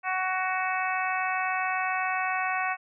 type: harmonic tone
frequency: 372.7 Hz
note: F#4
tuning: 13 cents sharp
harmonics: 2 / 3 / 4 / 5 / 6 / 7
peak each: -30 / -32 / -33 / -34 / -35 / -35 dBFS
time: 0.03-2.77 s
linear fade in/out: 50 ms
effects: none